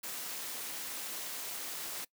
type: noise with amplitude modulation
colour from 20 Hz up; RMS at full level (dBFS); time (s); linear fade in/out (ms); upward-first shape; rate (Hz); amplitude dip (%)
white; -38; 0.03-2.05; 10; sine; 231; 55
effects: noise-tail reverb RT60 0.1 s tail -22 dB re dry + high-pass 200 Hz 12 dB/octave